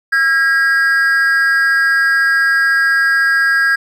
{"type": "tone with amplitude modulation", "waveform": "triangle", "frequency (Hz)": 1628, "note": "G#6", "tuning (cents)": -35, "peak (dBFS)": -5, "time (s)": [0.12, 3.76], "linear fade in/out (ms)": 10, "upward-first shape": "sine", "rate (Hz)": 286, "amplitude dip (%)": 70, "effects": []}